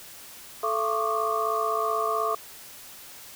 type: tone cluster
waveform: sine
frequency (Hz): 437.9 / 677 / 1091 / 1154 / 1210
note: A4 / E5 / C#6 / D6 / D#6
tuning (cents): -8 / +46 / -28 / -31 / -49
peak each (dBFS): -30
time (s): 0.63-2.35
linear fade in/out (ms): 5
effects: white hiss -45 dBFS RMS until 3.35 s